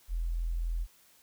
sine tone, 41.91 Hz, E1, 29 cents sharp, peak -29 dBFS, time 0.08-0.87 s, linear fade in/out 50 ms, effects white hiss -62 dBFS RMS until 1.22 s

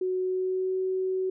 sine tone with pitch glide, 370 to 375.2 Hz, F#4 to F#4, 0 to +24 cents, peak -25 dBFS, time 0.01-1.3 s, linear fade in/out 5 ms, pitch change +24 cents, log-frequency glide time 0.2-0.77 s, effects none

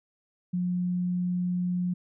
sine tone, 179 Hz, F3, 43 cents sharp, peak -25 dBFS, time 0.53-1.94 s, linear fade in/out 10 ms, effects none

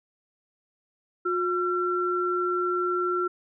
sine tone pair together, 359.2 / 1356 Hz, F4 / E6, +49 / +49 cents, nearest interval octave + major seventh, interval 2300 cents, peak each -26 dBFS, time 1.25-3.28 s, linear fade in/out 10 ms, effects none

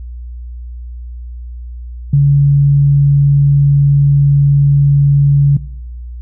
sine tone, 141.6 Hz, C#3, 37 cents sharp, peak -5 dBFS, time 2.13-5.57 s, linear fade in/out 5 ms, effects noise-tail reverb RT60 0.9 s tail -20 dB re dry + added 60 Hz sine -24 dBFS peak until 6.21 s

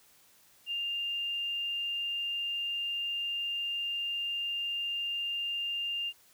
sine tone with frequency modulation, 2800 Hz, F7, 4 cents sharp, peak -31 dBFS, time 0.66-6.13 s, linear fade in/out 50 ms, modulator 25.7 Hz, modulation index 0.4, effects white hiss -62 dBFS RMS until 6.33 s

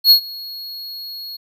square tone with ADSR envelope, 4321 Hz, C#8, 45 cents flat, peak -5 dBFS, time 0.04-1.37 s, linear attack 68 ms, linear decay 91 ms, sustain -24 dB, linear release 12 ms, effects none

